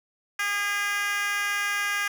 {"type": "tone with high-pass filter", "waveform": "10% pulse", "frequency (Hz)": 407.2, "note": "G#4", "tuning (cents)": -34, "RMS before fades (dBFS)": -27, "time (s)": [0.39, 2.08], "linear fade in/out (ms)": 5, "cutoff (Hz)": 1600, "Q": 1.9, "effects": []}